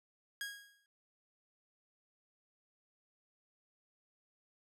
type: tone with exponential decay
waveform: sawtooth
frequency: 1641 Hz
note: G#6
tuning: 21 cents flat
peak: -33 dBFS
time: 0.41-0.86 s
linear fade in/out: 1 ms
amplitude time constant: 96 ms
effects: resampled to 32000 Hz